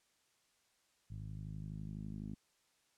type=tone with low-pass filter sweep; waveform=10% pulse; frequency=51.91 Hz; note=G#1; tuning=in tune; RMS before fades=-45 dBFS; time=1.1-2.35 s; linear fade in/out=10 ms; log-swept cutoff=120 to 230 Hz; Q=2.2; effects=white hiss -75 dBFS RMS until 2.97 s + low-pass 9000 Hz 12 dB/octave